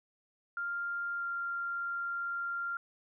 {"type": "tone with pitch glide", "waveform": "sine", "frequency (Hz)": [1396.9, 1388.9], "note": ["F6", "F6"], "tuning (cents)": [0, -10], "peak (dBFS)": -33, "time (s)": [0.57, 2.77], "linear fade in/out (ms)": 2, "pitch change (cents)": -10, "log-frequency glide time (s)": [1.17, 1.23], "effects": []}